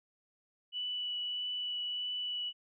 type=tone with vibrato; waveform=sine; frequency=2960 Hz; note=F#7; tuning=in tune; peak=-34 dBFS; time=0.72-2.53 s; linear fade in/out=50 ms; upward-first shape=triangle; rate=1.6 Hz; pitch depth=10 cents each way; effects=none